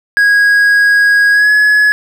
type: tone with pitch glide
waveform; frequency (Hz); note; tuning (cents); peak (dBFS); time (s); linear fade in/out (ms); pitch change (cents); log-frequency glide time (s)
triangle; 1650 to 1692.5; G#6 to G#6; -12 to +32; -4; 0.17-1.92; 0; +44; 1.32-1.51
effects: none